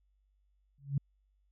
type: tone with exponential growth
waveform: sine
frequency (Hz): 139.6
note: C#3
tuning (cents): +13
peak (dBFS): -24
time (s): 0.78-0.98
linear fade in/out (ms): 5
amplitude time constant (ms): 42
effects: added 49 Hz sine -69 dBFS peak until 1.51 s